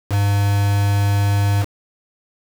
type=tone with quantisation; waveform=triangle; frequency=100.9 Hz; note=G#2; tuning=49 cents flat; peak=-12 dBFS; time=0.09-1.66 s; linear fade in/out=50 ms; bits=4; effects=none